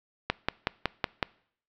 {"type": "click train", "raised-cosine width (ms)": 0.3, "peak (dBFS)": -8, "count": 6, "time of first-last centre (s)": [0.3, 1.228], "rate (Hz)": 5.39, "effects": ["noise-tail reverb RT60 0.6 s tail -23 dB re dry", "low-pass 5000 Hz 12 dB/octave"]}